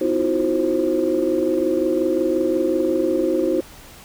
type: tone cluster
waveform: sine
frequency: 255.3 / 319.4 / 339.8 / 365.2 / 528 Hz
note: C4 / D#4 / F4 / F#4 / C5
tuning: -42 / +45 / -47 / -23 / +16 cents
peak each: -28 / -21 / -26 / -21 / -22 dBFS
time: 0.01-3.61 s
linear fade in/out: 5 ms
effects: tanh soft clip ceiling -8 dBFS + pink hiss -43 dBFS RMS until 4.04 s